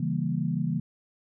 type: chord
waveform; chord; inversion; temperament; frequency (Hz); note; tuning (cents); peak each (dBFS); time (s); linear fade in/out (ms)
sine; C# diminished seventh; none; equal; 138.59 / 164.81 / 196 / 233.1; C#3 / E3 / G3 / Bb3; 0 / 0 / 0 / 0; -31 / -28 / -33 / -32; 0-0.8; 5
effects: none